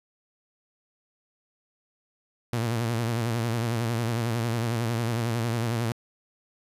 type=tone with vibrato; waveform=sawtooth; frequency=116.1 Hz; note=A#2; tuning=7 cents flat; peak=-21 dBFS; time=2.53-5.92 s; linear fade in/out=0 ms; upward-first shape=sine; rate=11 Hz; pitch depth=74 cents each way; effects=resampled to 32000 Hz + 9-bit